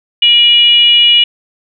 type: tone with frequency modulation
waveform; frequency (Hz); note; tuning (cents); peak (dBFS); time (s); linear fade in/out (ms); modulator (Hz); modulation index
sine; 2900; F#7; -35; -4; 0.22-1.24; 5; 514; 0.51
effects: none